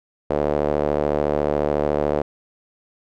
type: tone with band-pass filter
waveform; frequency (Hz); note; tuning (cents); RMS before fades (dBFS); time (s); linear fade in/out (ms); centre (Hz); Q
sawtooth; 73.9; D2; +11; -21; 0.3-2.22; 5; 530; 2.4
effects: none